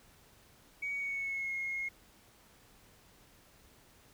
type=tone with pitch glide; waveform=sine; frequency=2254 to 2155 Hz; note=C#7 to C#7; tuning=+28 to -49 cents; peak=-33 dBFS; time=0.82-1.89 s; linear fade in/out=10 ms; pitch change=-77 cents; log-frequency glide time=0.93-1.54 s; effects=tanh soft clip ceiling -29 dBFS + pink hiss -62 dBFS RMS until 4.13 s